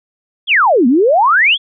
sine exponential two-way sweep, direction down then up, 3520 to 228.7 to 3520 Hz, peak -7 dBFS, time 0.47-1.58 s, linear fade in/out 50 ms, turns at 0.87 s, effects none

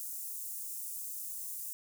white high-pass noise, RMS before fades -41 dBFS, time 0-1.73 s, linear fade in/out 0 ms, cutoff 7400 Hz, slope 24 dB/octave, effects none

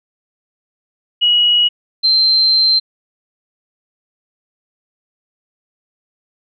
sine tone pair in turn, 2909 / 4125 Hz, F#7 / C8, -30 / -25 cents, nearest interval tritone, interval 605 cents, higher second, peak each -9 dBFS, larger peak neither, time 1.21-1.69 / 2.03-2.8 s, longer second, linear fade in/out 20 ms, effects none

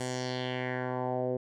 10% pulse tone with low-pass filter sweep, 126.7 Hz, B2, 45 cents sharp, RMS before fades -33 dBFS, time 0-1.37 s, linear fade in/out 5 ms, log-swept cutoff 8800 to 460 Hz, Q 2.7, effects none

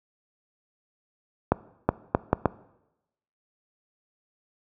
accelerating click train, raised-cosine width 1 ms, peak -4 dBFS, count 5, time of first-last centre 1.52-2.457 s, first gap 370 ms, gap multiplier 0.7, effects noise-tail reverb RT60 0.9 s tail -20 dB re dry + high-pass 60 Hz 12 dB/octave

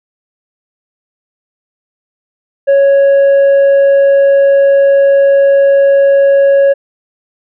triangle tone with tanh clipping, 554.4 Hz, C#5, in tune, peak -5 dBFS, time 2.67-6.74 s, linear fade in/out 20 ms, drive 8 dB, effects none

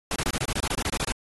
pink noise bursts, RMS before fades -27 dBFS, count 14, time 0.11-1.121 s, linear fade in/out 2 ms, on 49 ms, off 25 ms, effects AAC 32 kbps

